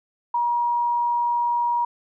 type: tone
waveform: sine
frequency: 954 Hz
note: A#5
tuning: 40 cents sharp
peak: -19 dBFS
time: 0.34-1.85 s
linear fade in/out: 5 ms
effects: none